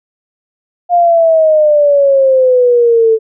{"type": "exponential sweep", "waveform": "sine", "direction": "down", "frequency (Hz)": [709, 440], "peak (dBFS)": -5, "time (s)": [0.89, 3.19], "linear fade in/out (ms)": 50, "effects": []}